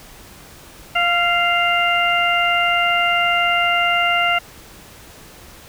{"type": "harmonic tone with a mistuned harmonic", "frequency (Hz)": 698, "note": "F5", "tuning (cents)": -1, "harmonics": [1, 2, 3, 4], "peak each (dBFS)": [-20, -20, -20, -20], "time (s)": [0.95, 4.39], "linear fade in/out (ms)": 10, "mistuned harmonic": 2, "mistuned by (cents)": -21, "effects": ["pink hiss -42 dBFS RMS until 5.68 s"]}